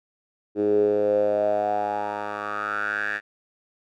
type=tone with band-pass filter sweep; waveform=10% pulse; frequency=103.83 Hz; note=G#2; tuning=in tune; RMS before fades=-24 dBFS; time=0.55-3.21 s; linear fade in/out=50 ms; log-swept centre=360 to 1800 Hz; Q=7.1; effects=none